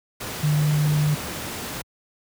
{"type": "tone in noise", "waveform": "sine", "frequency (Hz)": 150, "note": "D3", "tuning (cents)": 37, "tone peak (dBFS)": -17, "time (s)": [0.43, 1.15], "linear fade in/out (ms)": 10, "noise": "pink", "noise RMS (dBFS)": -31, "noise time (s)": [0.2, 1.82], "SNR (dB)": 11, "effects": ["high-pass 80 Hz 12 dB/octave"]}